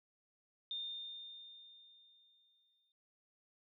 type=tone with exponential decay; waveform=sine; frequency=3628 Hz; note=A#7; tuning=48 cents flat; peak=-38 dBFS; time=0.71-2.92 s; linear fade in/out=1 ms; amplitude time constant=480 ms; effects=none